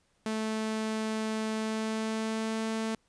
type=tone with pitch glide; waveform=sawtooth; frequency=218.8 to 222 Hz; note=A3 to A3; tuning=-9 to +16 cents; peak=-26 dBFS; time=0.26-2.95 s; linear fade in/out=2 ms; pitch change=+25 cents; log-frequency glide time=1.55-2.65 s; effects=pink hiss -71 dBFS RMS until 3.08 s + resampled to 22050 Hz